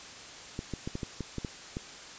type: clicks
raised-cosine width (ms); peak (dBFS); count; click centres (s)
3; -21; 9; 0.591 / 0.737 / 0.875 / 0.954 / 1.032 / 1.207 / 1.383 / 1.448 / 1.769
effects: white hiss -46 dBFS RMS until 2.18 s + resampled to 16000 Hz